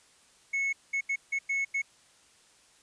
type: tone bursts at uneven times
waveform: triangle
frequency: 2197 Hz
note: C#7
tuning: 16 cents flat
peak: -25 dBFS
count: 6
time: 0.53-0.73 / 0.93-1.01 / 1.09-1.16 / 1.32-1.39 / 1.49-1.65 / 1.74-1.82 s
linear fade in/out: 10 ms
effects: white hiss -61 dBFS RMS until 2.82 s + resampled to 22050 Hz